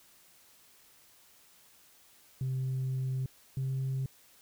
sine tone pair in turn, 130.81 / 132.87 Hz, C3 / C3, 0 / +27 cents, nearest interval unison, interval 27 cents, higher second, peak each -28 dBFS, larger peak neither, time 2.41-3.26 / 3.57-4.06 s, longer first, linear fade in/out 2 ms, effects tanh soft clip ceiling -28 dBFS + white hiss -61 dBFS RMS until 4.41 s

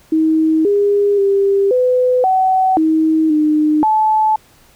sine tone with pitch steps, 317.1 / 406.3 / 395.9 / 503 / 754 / 317 / 304.7 / 867 Hz, D#4 / G#4 / G4 / B4 / F#5 / D#4 / D#4 / A5, +33 / -38 / +17 / +32 / +32 / +32 / -36 / -26 cents, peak -10 dBFS, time 0.12-4.36 s, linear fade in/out 5 ms, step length 530 ms, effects pink hiss -49 dBFS RMS until 4.75 s

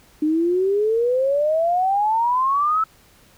sine exponential sweep, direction up, 300 to 1321 Hz, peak -16 dBFS, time 0.22-2.84 s, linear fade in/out 5 ms, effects pink hiss -53 dBFS RMS until 3.37 s

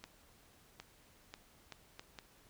accelerating click train, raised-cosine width 0.2 ms, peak -29 dBFS, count 6, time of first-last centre 0.04-2.188 s, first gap 760 ms, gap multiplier 0.71, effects pink hiss -65 dBFS RMS until 2.49 s

